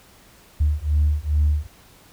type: beating tone pair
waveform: sine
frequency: 73.6 / 76 Hz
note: D2 / D#2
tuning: +4 / -40 cents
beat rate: 2.4 Hz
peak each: -19 dBFS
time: 0.6-1.67 s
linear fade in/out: 10 ms
effects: tanh soft clip ceiling -11 dBFS + pink hiss -51 dBFS RMS until 2.12 s